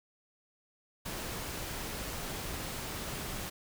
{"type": "noise", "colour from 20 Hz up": "pink", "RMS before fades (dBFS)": -39, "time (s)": [1.05, 3.5], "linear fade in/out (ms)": 10, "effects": []}